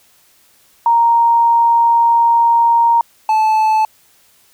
sine / triangle tone pair in turn, 932 / 871.1 Hz, A#5 / A5, -1 / -18 cents, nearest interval minor second, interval 117 cents, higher first, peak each -8 dBFS, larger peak neither, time 0.86-3.01 / 3.29-3.85 s, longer first, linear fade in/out 2 ms, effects white hiss -52 dBFS RMS until 4.53 s

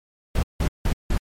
brown noise bursts, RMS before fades -20 dBFS, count 4, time 0.35-1.18 s, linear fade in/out 5 ms, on 80 ms, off 170 ms, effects MP3 64 kbps

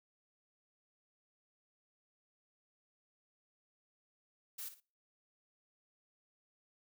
blue noise with echo, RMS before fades -44 dBFS, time 4.58-4.69 s, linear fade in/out 10 ms, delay 57 ms, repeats 2, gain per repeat -11 dB, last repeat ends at 4.804 s, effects noise-tail reverb RT60 0.4 s tail -26 dB re dry

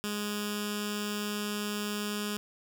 10% pulse tone with notch filter, 207.7 Hz, G#3, in tune, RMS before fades -34 dBFS, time 0.04-2.37 s, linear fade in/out 0 ms, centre 730 Hz, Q 0.5, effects none

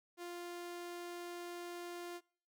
sawtooth tone, 349.2 Hz, F4, in tune, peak -40 dBFS, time 0.17-2.21 s, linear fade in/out 50 ms, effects noise-tail reverb RT60 0.6 s tail -26 dB re dry

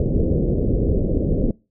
pink low-pass noise, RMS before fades -19 dBFS, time 0-1.51 s, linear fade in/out 2 ms, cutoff 520 Hz, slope 48 dB/octave, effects noise-tail reverb RT60 0.3 s tail -24 dB re dry

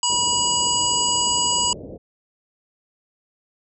harmonic tone, 971 Hz, B5, 30 cents flat, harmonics 1 / 3 / 5 / 7 / 8, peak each -24 / -23 / -26 / -27 / -23 dBFS, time 0.03-1.73 s, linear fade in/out 2 ms
white low-pass noise, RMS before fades -36 dBFS, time 0.09-1.98 s, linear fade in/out 10 ms, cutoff 580 Hz, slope 48 dB/octave
effects none

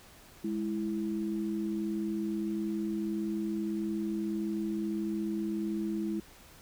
sine tone pair together, 208 / 329.6 Hz, G#3 / E4, +3 / 0 cents, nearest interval minor sixth, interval 797 cents, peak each -33 / -33 dBFS, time 0.44-6.2 s, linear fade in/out 5 ms, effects pink hiss -55 dBFS RMS until 6.61 s

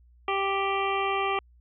harmonic tone, 392 Hz, G4, in tune, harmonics 1 / 2 / 3 / 5 / 6 / 7 / 8, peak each -30 / -30 / -29 / -38 / -34 / -37 / -39 dBFS, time 0.28-1.39 s, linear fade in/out 2 ms, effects added 60 Hz sine -54 dBFS peak until 1.6 s

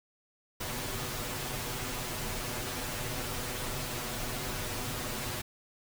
pink noise with comb filter, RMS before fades -36 dBFS, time 0.6-5.42 s, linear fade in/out 10 ms, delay 8.1 ms, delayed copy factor +1, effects none

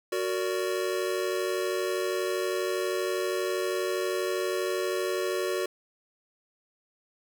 square chord, Gb augmented, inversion none, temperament just, 370 / 462.5 / 578.1 Hz, Gb4 / Bb4 / D5, 0 / -14 / -27 cents, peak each -30 / -34 / -34 dBFS, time 0.12-5.66 s, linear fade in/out 5 ms, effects none

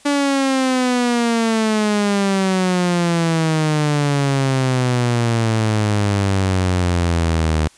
sawtooth exponential sweep, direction down, 289.1 to 77 Hz, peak -11 dBFS, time 0.05-7.68 s, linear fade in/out 10 ms, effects white hiss -49 dBFS RMS until 7.77 s + resampled to 22050 Hz

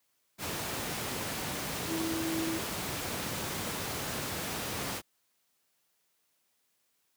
sine tone in noise, 325.8 Hz, E4, 20 cents flat, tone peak -32 dBFS, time 1.86-2.61 s, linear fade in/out 50 ms, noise pink, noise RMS -35 dBFS, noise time 0.38-5.02 s, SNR 0 dB, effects white hiss -75 dBFS RMS until 7.16 s + high-pass 100 Hz 12 dB/octave

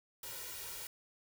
white noise with comb filter, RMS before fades -45 dBFS, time 0.23-0.87 s, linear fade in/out 2 ms, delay 2.1 ms, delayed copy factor +0.95, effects none

